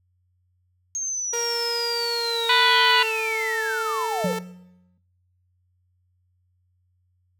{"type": "linear sweep", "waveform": "sine", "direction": "down", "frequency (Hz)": [6470, 461.8], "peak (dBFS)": -25, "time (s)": [0.95, 4.33], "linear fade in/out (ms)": 0}
{"type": "tone with pitch glide", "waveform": "sawtooth", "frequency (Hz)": [470, 443.6], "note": ["A#4", "A4"], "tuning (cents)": [14, 14], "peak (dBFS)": -22, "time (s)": [1.33, 4.39], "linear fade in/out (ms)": 5, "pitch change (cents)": -100, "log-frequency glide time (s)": [2.14, 3.06]}
{"type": "harmonic tone", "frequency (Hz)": 493.9, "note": "B4", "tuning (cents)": 0, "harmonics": [2, 3, 4, 5, 6, 7, 8, 9], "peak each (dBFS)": [-21, -23, -24, -25, -26, -26, -27, -28], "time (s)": [2.49, 3.03], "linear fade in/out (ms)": 5}
{"type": "tone with exponential decay", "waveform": "triangle", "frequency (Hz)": 180, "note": "F#3", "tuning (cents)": -47, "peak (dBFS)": -19, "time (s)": [4.24, 4.98], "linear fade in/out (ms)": 5, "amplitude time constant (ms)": 160}
{"effects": ["noise-tail reverb RT60 0.7 s tail -17 dB re dry", "added 90 Hz sine -64 dBFS peak until 7.39 s"]}